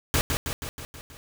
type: noise with echo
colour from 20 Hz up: pink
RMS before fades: -22 dBFS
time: 0.14-0.21 s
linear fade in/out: 0 ms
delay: 160 ms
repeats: 6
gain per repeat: -4 dB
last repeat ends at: 1.17 s
effects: none